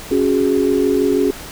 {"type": "chord", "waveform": "sine", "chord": "C# suspended fourth", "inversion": "none", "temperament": "just", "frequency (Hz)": [277.2, 369.6, 415.8], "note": ["C#4", "F#4", "G#4"], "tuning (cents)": [0, -2, 2], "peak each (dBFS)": -17, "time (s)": [0.11, 1.31], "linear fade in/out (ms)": 5, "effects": ["pink hiss -33 dBFS RMS until 1.51 s"]}